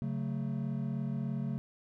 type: chord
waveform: triangle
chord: F# minor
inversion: second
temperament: just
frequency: 138.75 / 185 / 222 Hz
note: C#3 / F#3 / A3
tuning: +2 / 0 / +16 cents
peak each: -33 / -37 / -35 dBFS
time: 0.02-1.58 s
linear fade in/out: 0 ms
effects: none